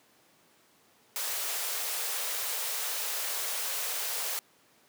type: high-pass noise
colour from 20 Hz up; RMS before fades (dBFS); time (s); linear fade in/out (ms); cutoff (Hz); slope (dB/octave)
white; -33; 1.16-4.39; 0; 410; 96
effects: pink hiss -63 dBFS RMS until 4.88 s + high-pass 200 Hz 12 dB/octave